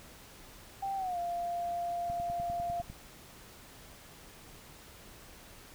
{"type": "tone with pitch glide", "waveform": "sine", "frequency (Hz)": [784, 694.4], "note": ["G5", "F5"], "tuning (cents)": [0, -10], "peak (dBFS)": -32, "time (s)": [0.82, 2.82], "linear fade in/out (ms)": 10, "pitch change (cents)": -210, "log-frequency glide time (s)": [0.96, 1.18]}
{"type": "click train", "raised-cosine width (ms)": 5, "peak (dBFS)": -31, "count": 9, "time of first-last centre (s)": [2.1, 2.9], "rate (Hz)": 10}
{"effects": ["pink hiss -53 dBFS RMS until 5.74 s"]}